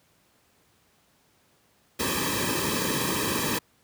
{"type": "noise with comb filter", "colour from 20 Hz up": "pink", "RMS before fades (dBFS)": -27, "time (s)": [1.99, 3.59], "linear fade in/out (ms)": 10, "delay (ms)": 1.4, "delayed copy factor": -0.9, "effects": ["pink hiss -64 dBFS RMS until 3.83 s", "high-pass 80 Hz 12 dB/octave"]}